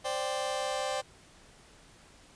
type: chord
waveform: sawtooth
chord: C suspended second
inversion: none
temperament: just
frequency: 523.3 / 588.7 / 784.9 Hz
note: C5 / D5 / G5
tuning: 0 / +4 / +2 cents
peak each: -31 dBFS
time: 0.04-1.02 s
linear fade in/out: 20 ms
effects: pink hiss -57 dBFS RMS until 2.35 s + resampled to 22050 Hz